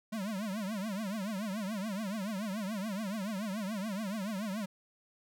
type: tone with vibrato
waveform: square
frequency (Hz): 205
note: G#3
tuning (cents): -22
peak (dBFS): -35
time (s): 0.12-4.66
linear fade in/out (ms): 10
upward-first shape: triangle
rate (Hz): 7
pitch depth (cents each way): 210
effects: none